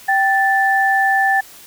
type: tone pair together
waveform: sine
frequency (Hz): 780.2 / 1760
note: G5 / A6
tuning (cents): -8 / 0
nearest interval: octave + major second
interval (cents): 1408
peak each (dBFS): -15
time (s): 0.08-1.41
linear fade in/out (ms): 10
effects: white hiss -41 dBFS RMS until 1.66 s